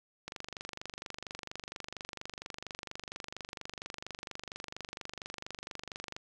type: click train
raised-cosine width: 0.2 ms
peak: -23 dBFS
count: 144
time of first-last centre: 0.28-6.165 s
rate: 24.3 Hz
effects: none